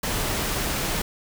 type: noise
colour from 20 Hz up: pink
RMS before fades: -26 dBFS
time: 0.03-1.02 s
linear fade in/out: 5 ms
effects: none